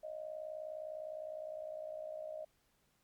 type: tone with amplitude modulation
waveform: sine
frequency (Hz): 622.3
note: D#5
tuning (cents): 0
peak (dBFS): -38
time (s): 0.03-2.45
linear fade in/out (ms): 10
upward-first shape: sine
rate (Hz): 59.8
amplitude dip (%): 75
effects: pink hiss -75 dBFS RMS until 3.03 s + MP3 96 kbps